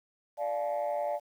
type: chord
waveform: sine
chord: D minor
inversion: none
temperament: equal with one note detuned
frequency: 587.3 / 698.5 / 858.4 Hz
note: D5 / F5 / A5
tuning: 0 / 0 / -43 cents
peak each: -30 / -33 / -35 dBFS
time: 0.37-1.2 s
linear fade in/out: 50 ms
effects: tanh soft clip ceiling -24 dBFS + 10-bit